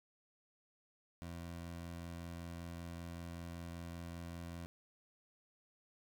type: tone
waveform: 20% pulse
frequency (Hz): 85.2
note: F2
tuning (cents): -42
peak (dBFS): -40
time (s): 1.22-4.66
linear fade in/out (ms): 0
effects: none